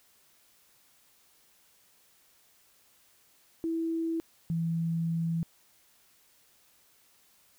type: tone pair in turn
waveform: sine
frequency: 328.3 / 165.63 Hz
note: E4 / E3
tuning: -7 / +9 cents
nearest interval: octave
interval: 1184 cents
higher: first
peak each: -28 / -27 dBFS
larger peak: second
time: 3.64-4.2 / 4.5-5.43 s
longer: second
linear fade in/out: 0 ms
effects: white hiss -64 dBFS RMS until 7.58 s